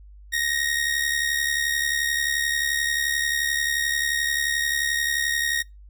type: tone with amplitude modulation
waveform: sawtooth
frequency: 1869 Hz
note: A#6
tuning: 4 cents sharp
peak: -16 dBFS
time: 0.32-5.63 s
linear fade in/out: 20 ms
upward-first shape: sine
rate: 71.4 Hz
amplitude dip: 60%
effects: noise-tail reverb RT60 0.2 s tail -24 dB re dry + added 50 Hz sine -43 dBFS peak until 5.89 s